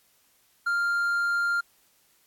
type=tone; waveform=triangle; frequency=1396.9 Hz; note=F6; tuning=in tune; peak=-21 dBFS; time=0.66-1.61 s; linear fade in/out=10 ms; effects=white hiss -64 dBFS RMS until 2.26 s + AAC 64 kbps